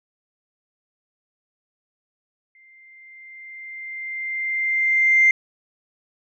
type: tone with exponential growth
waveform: sine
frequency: 2093 Hz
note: C7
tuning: in tune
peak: -10 dBFS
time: 2.55-5.31 s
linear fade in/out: 2 ms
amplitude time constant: 600 ms
effects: tanh soft clip ceiling -6 dBFS